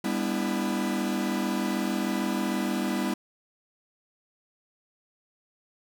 45% pulse chord, E minor seventh, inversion first, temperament equal with one note detuned, 200.6 / 246.9 / 293.7 / 329.6 Hz, G3 / B3 / D4 / E4, +40 / 0 / 0 / 0 cents, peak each -30 / -31 / -35 / -32 dBFS, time 0.04-3.14 s, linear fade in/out 5 ms, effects none

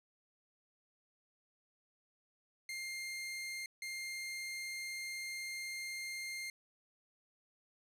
sawtooth tone bursts at uneven times, 2112 Hz, C7, 16 cents sharp, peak -37 dBFS, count 2, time 2.69-3.66 / 3.82-6.5 s, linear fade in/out 2 ms, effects low-pass 12000 Hz 12 dB/octave

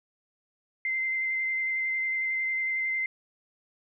sine tone with vibrato, 2078 Hz, C7, 12 cents flat, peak -26 dBFS, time 0.85-3.06 s, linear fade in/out 2 ms, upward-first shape sine, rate 11 Hz, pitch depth 12 cents each way, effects none

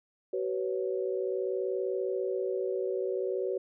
sine chord, F# suspended fourth, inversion none, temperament equal with one note detuned, 379.1 / 493.9 / 554.4 Hz, F#4 / B4 / C#5, +42 / 0 / 0 cents, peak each -31 / -34 / -36 dBFS, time 0.33-3.58 s, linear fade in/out 5 ms, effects none

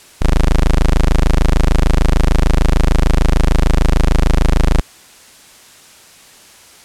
25% pulse tone, 26.66 Hz, G#0, 46 cents sharp, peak -5 dBFS, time 0.21-4.81 s, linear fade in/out 10 ms, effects white hiss -42 dBFS RMS until 6.84 s + low-pass 10000 Hz 12 dB/octave

